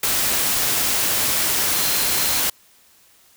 sine tone in noise, 4136 Hz, C8, 21 cents flat, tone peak -30 dBFS, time 1.75-2.4 s, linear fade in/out 5 ms, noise white, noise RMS -20 dBFS, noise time 0.03-2.5 s, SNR -13 dB, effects white hiss -54 dBFS RMS until 3.36 s

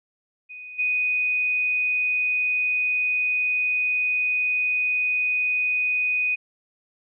sine tone with level steps, 2489 Hz, D#7, in tune, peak -36 / -20 dBFS, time 0.49-6.36 s, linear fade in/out 20 ms, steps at 0.78 s, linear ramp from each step 20 ms, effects none

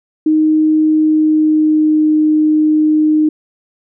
sine tone with pitch glide, 310.8 to 307.6 Hz, D#4 to D#4, -2 to -20 cents, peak -8 dBFS, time 0.26-3.29 s, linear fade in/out 5 ms, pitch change -18 cents, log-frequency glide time 0.88-2.14 s, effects none

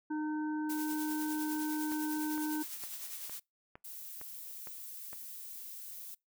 harmonic tone, 305.8 Hz, D#4, 30 cents flat, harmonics 1 / 3 / 5, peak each -33 / -43 / -47 dBFS, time 0.1-2.63 s, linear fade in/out 10 ms
blue noise with tremolo, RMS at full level -41 dBFS, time 0.69-3.4 s, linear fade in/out 10 ms, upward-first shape triangle, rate 9.9 Hz, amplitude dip 50%
click train, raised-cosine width 0.5 ms, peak -33 dBFS, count 8, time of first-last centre 1.92-5.131 s, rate 2.18 Hz
violet noise, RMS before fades -46 dBFS, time 3.84-6.15 s, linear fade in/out 10 ms
effects noise-tail reverb RT60 0.2 s tail -25 dB re dry

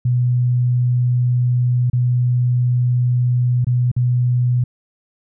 sine tone with dropouts, 123.47 Hz, B2, in tune, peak -13 dBFS, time 0.05-4.64 s, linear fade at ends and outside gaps 5 ms, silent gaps 1.9-1.931 / 3.646-3.668 / 3.916-3.964 s, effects none

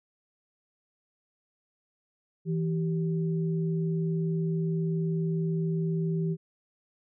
sine tone pair together, 163.61 / 388.2 Hz, E3 / G4, -13 / -17 cents, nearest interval octave + minor third, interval 1496 cents, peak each -26 / -34 dBFS, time 2.45-6.37 s, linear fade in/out 50 ms, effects none

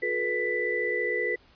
sine tone cluster, 360.6 / 431.7 / 486.9 / 1985 Hz, F#4 / A4 / B4 / B6, -45 / -33 / -25 / +8 cents, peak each -34 / -32 / -31 / -28 dBFS, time 0.02-1.36 s, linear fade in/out 10 ms, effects pink hiss -59 dBFS RMS until 1.55 s + resampled to 11025 Hz

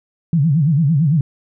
sine tone with vibrato, 151.8 Hz, D#3, 42 cents flat, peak -11 dBFS, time 0.33-1.21 s, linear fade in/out 2 ms, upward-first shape sine, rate 8.9 Hz, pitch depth 210 cents each way, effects none

